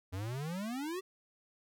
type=exponential sweep; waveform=square; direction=up; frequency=88.7 to 392 Hz; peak=-37 dBFS; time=0.12-1.01 s; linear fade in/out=20 ms; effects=none